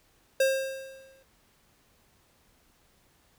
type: tone with exponential decay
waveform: square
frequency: 534 Hz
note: C5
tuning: 35 cents sharp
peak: -20 dBFS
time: 0.4-1.23 s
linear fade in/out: 5 ms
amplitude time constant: 180 ms
effects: pink hiss -65 dBFS RMS until 3.38 s